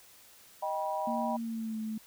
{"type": "chord", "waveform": "sine", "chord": "Eb augmented", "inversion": "none", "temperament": "equal with one note detuned", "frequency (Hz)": [622.3, 784, 970.8], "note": ["Eb5", "G5", "B5"], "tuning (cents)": [0, 0, -30], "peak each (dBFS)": -35, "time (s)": [0.62, 1.37], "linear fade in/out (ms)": 10}
{"type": "tone with pitch glide", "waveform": "sine", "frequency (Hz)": [233.1, 218.7], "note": ["A#3", "A3"], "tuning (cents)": [0, -10], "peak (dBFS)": -33, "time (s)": [1.07, 1.98], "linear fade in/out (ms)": 5, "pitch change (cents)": -110, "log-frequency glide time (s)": [1.31, 1.79]}
{"effects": ["white hiss -57 dBFS RMS until 2.06 s"]}